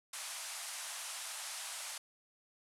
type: band-pass noise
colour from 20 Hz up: white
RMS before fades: -44 dBFS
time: 0.13-1.98 s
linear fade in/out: 5 ms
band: 620 to 11000 Hz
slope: 48 dB/octave
effects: none